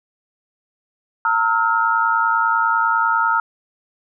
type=tone cluster; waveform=sine; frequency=914 / 1298 / 1408 Hz; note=A#5 / E6 / F6; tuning=-34 / -27 / +14 cents; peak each=-19 dBFS; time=1.25-3.4 s; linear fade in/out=2 ms; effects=none